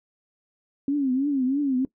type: tone with vibrato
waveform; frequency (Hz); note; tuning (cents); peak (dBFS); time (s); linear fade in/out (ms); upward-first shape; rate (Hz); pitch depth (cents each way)
sine; 271.6; C#4; -35; -20; 0.88-1.85; 2; triangle; 3.1; 150
effects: noise-tail reverb RT60 0.1 s tail -19 dB re dry